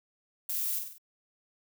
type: noise with echo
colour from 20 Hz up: violet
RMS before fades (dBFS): -33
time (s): 0.49-0.79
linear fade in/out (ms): 5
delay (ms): 48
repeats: 4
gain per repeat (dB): -5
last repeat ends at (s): 0.982
effects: none